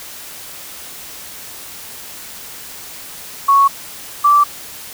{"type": "tone pair in turn", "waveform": "sine", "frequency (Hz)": [1108.7, 1165], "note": ["C#6", "D6"], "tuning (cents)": [0, -14], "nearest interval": "minor second", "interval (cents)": 86, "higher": "second", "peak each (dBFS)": [-7, -7], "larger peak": "neither", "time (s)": [[3.48, 3.68], [4.24, 4.44]], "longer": "neither", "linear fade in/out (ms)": 10, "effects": ["white hiss -33 dBFS RMS until 4.93 s"]}